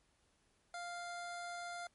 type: tone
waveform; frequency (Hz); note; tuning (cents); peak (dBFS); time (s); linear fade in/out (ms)
25% pulse; 698.5; F5; 0; -39; 0.74-1.87; 2
effects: pink hiss -75 dBFS RMS until 1.94 s + MP3 48 kbps